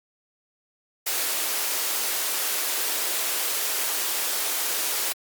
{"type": "high-pass noise", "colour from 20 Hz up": "white", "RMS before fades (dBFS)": -26, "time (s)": [1.06, 5.13], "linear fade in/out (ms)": 10, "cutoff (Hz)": 320, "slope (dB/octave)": 24, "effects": ["Opus 48 kbps"]}